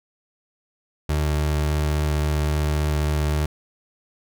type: tone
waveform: 30% pulse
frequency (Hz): 75.3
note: D2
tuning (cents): +44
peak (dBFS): -17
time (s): 1.09-3.46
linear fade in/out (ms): 5
effects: none